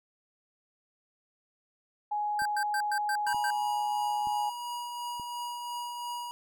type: tone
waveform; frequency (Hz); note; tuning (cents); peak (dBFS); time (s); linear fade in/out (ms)
sine; 835; G#5; +9; -28; 2.11-4.5; 10
type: tone bursts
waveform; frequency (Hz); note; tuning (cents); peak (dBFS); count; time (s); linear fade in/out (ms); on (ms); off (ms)
square; 1568; G6; 0; -31; 7; 2.39-3.505; 2; 65; 110
type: click train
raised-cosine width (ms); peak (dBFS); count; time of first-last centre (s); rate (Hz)
3; -35; 4; 2.42-5.198; 1.08
type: tone with tremolo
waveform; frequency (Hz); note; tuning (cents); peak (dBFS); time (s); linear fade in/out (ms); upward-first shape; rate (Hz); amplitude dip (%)
square; 962; B5; -46; -34; 3.27-6.31; 0; triangle; 2.9; 35
effects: none